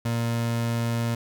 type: tone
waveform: 30% pulse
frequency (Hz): 116.8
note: A#2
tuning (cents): +4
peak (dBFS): -21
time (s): 0.05-1.15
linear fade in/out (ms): 5
effects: none